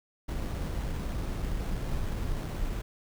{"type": "noise with sample-and-hold", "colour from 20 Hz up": "brown", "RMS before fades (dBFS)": -32, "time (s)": [0.28, 2.82], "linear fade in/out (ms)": 10, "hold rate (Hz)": 4900, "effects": []}